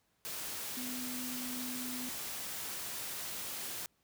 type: tone in noise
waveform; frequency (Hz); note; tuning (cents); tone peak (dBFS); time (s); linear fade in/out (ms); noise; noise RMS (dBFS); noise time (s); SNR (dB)
sine; 250.4; B3; +24; -41; 0.77-2.09; 0; white; -41; 0.25-3.86; -3
effects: pink hiss -75 dBFS RMS until 4.03 s + high-pass 60 Hz 12 dB/octave